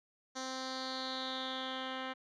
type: tone with low-pass filter sweep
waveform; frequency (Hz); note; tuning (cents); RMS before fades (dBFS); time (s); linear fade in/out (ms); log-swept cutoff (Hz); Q
10% pulse; 260.9; C4; -5; -40; 0.35-2.14; 20; 5600 to 2700; 5.3
effects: none